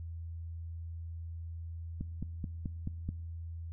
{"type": "click train", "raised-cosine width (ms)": 5, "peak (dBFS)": -23, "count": 6, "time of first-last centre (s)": [2.01, 3.09], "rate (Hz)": 4.63, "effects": ["noise-tail reverb RT60 0.9 s tail -21 dB re dry", "added 83 Hz sine -39 dBFS peak until 3.72 s"]}